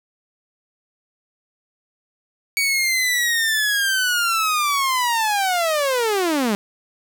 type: linear sweep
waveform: sawtooth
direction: down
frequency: 2261 to 195.2 Hz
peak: -14 dBFS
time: 2.57-6.55 s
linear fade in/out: 0 ms
effects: none